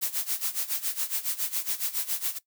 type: noise with tremolo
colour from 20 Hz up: blue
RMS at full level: -27 dBFS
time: 0.01-2.39 s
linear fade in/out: 20 ms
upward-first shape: sine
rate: 7.2 Hz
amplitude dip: 85%
effects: noise-tail reverb RT60 0.1 s tail -18 dB re dry